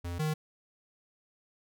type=tone pair in turn; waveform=square; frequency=86.8 / 154.66 Hz; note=F2 / D#3; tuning=-10 / -10 cents; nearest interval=minor seventh; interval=1000 cents; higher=second; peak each=-35 / -29 dBFS; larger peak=second; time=0.04-0.19 / 0.19-0.34 s; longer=neither; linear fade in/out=10 ms; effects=none